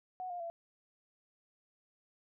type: tone with pitch steps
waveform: sine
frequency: 738 / 706.3 / 676 Hz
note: F#5 / F5 / E5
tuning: -5 / +19 / +43 cents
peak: -38 dBFS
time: 0.2-0.5 s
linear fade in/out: 0 ms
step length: 100 ms
effects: none